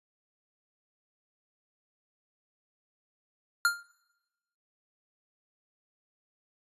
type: tone with exponential decay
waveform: square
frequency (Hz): 1400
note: F6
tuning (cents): +4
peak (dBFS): -19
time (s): 3.65-3.83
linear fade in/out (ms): 1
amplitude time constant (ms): 37
effects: noise-tail reverb RT60 1.0 s tail -23 dB re dry + resampled to 32000 Hz